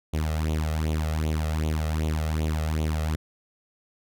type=tone with flanger; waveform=sawtooth; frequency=78 Hz; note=D#2; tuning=5 cents sharp; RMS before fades=-26 dBFS; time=0.13-3.16 s; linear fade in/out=10 ms; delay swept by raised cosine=0.29 to 1.59 ms; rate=2.6 Hz; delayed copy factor=+0.75; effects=none